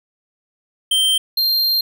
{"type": "tone pair in turn", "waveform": "square", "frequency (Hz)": [3136, 4186], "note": ["G7", "C8"], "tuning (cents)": [0, 0], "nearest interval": "perfect fourth", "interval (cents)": 500, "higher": "second", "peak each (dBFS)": [-14, -15], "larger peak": "first", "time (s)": [[0.91, 1.18], [1.37, 1.81]], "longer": "second", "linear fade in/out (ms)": 5, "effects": []}